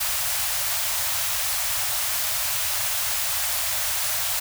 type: band-stop noise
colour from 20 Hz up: white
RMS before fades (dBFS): -25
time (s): 0-4.4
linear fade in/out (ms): 10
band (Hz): 130 to 560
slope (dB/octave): 96
effects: none